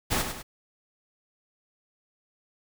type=noise with echo; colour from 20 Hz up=pink; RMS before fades=-26 dBFS; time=0.1-0.23 s; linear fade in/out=20 ms; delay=100 ms; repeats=2; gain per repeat=-7 dB; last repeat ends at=0.43 s; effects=none